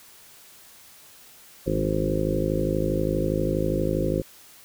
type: harmonic tone with a mistuned harmonic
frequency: 52.4 Hz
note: G#1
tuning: 16 cents sharp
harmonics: 1 / 2 / 3 / 4 / 5 / 6 / 7 / 8 / 9 / 10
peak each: -31 / -32 / -29 / -34 / -32 / -30 / -29 / -35 / -34 / -29 dBFS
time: 1.66-4.22 s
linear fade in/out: 10 ms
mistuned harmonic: 3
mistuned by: +39 cents
effects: white hiss -50 dBFS RMS until 4.64 s